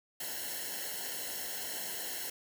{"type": "noise with comb filter", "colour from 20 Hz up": "white", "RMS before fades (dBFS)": -39, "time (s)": [0.2, 2.3], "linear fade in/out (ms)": 5, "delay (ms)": 0.83, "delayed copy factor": -0.85, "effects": []}